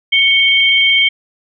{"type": "tone pair together", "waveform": "sine", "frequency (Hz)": [2221, 3155], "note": ["C#7", "G7"], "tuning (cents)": [3, 10], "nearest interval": "tritone", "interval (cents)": 607, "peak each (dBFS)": -11, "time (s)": [0.12, 1.09], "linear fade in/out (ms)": 10, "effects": []}